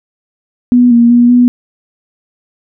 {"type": "tone with pitch steps", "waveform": "sine", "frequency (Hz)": [245.3, 235.7, 240.5, 245.1], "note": ["B3", "A#3", "B3", "B3"], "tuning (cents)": [-12, 19, -46, -13], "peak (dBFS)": -3, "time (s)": [0.72, 1.48], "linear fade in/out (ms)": 0, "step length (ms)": 190, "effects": []}